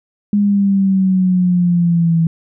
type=exponential sweep; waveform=sine; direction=down; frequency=206.2 to 163.3 Hz; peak=-10 dBFS; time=0.33-2.27 s; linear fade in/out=2 ms; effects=none